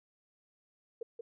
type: tone with echo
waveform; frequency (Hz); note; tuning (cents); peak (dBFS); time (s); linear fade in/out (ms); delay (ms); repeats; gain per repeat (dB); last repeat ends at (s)
sine; 463.2; A#4; -11; -35; 1.01-1.03; 5; 180; 1; -4; 1.21
effects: none